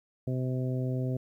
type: harmonic tone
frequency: 128.5 Hz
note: C3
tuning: 31 cents flat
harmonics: 1 / 2 / 3 / 4 / 5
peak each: -29 / -35 / -39 / -41 / -43 dBFS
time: 0.27-1.17 s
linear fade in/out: 5 ms
effects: 11-bit